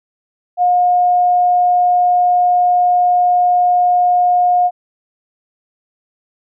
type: tone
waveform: sine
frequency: 716 Hz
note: F5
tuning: 43 cents sharp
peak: -9 dBFS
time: 0.57-4.71 s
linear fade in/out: 50 ms
effects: none